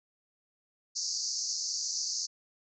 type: band-pass noise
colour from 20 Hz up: white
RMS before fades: -34 dBFS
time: 0.95-2.27 s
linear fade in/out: 20 ms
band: 4500 to 6700 Hz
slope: 96 dB/octave
effects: none